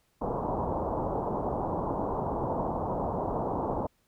white low-pass noise, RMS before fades -31 dBFS, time 0.21-3.87 s, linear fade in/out 10 ms, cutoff 990 Hz, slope 48 dB/octave, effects pink hiss -71 dBFS RMS until 4.07 s

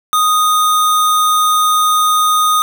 sine tone with sample-and-hold, 1244.5 Hz, D#6, in tune, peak -9 dBFS, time 0.13-2.62 s, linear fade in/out 0 ms, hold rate 4900 Hz, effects none

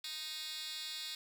10% pulse tone with high-pass filter, 311.1 Hz, D#4, in tune, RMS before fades -43 dBFS, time 0.04-1.15 s, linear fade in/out 2 ms, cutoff 3400 Hz, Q 6.8, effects none

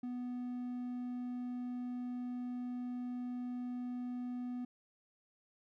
triangle tone, 246.9 Hz, B3, in tune, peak -36 dBFS, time 0.03-4.65 s, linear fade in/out 5 ms, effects none

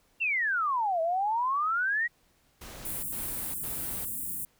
sine exponential two-way sweep, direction down then up, 2794 to 639 to 1942 Hz, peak -25 dBFS, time 0.2-2.08 s, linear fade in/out 20 ms, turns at 1.01 s
pink noise bursts, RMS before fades -44 dBFS, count 3, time 2.61-4.052 s, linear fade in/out 5 ms, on 420 ms, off 91 ms
white band-stop noise, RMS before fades -35 dBFS, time 2.85-4.45 s, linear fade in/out 2 ms, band 320 to 8300 Hz, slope 48 dB/octave
effects pink hiss -67 dBFS RMS until 4.59 s

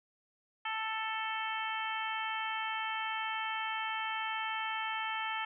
harmonic tone with a mistuned harmonic, 440.9 Hz, A4, 4 cents sharp, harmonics 2 / 3 / 4 / 5 / 6 / 7, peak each -38 / -40 / -41 / -42 / -43 / -43 dBFS, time 0.65-5.45 s, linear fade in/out 5 ms, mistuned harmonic 7, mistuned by +15 cents, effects none

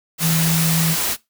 sine tone in noise, 163.6 Hz, E3, 13 cents flat, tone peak -17 dBFS, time 0.2-0.96 s, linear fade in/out 50 ms, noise white, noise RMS -21 dBFS, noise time 0.18-1.17 s, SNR +1 dB, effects noise-tail reverb RT60 0.2 s tail -20 dB re dry

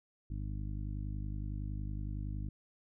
harmonic tone, 50.8 Hz, G#1, 38 cents flat, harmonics 1 / 2 / 3 / 4 / 5 / 6, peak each -38 / -41 / -47 / -49 / -53 / -52 dBFS, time 0.3-2.49 s, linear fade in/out 5 ms, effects none

